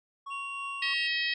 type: tone with tremolo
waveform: triangle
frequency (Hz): 1108.7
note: C#6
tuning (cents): 0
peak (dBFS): -34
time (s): 0.26-0.94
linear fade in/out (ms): 10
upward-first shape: triangle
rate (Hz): 3.1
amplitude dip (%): 40
type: tone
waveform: triangle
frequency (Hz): 2758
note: F7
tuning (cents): -22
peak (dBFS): -35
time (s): 0.3-1.08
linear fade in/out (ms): 20
type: harmonic tone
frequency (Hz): 639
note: D#5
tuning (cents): +46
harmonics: 3 / 4 / 5 / 6 / 7 / 8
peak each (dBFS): -31 / -33 / -35 / -37 / -38 / -39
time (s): 0.82-1.34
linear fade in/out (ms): 5
effects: resampled to 24000 Hz